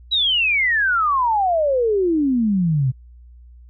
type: exponential sweep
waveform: sine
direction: down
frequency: 3951 to 123.47 Hz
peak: -15 dBFS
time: 0.11-2.92 s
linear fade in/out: 20 ms
effects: added 60 Hz sine -41 dBFS peak until 3.69 s